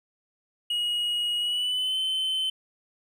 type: tone with pitch glide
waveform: triangle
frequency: 2894 to 3066 Hz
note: F#7 to G7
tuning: -39 to -39 cents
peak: -23 dBFS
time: 0.7-2.5 s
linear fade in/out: 5 ms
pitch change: +100 cents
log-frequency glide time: 1.39-1.97 s
effects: none